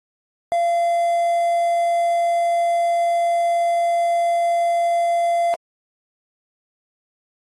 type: tone with quantisation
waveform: triangle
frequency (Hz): 686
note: F5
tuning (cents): -31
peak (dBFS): -14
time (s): 0.52-5.54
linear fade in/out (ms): 0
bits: 7
effects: AAC 32 kbps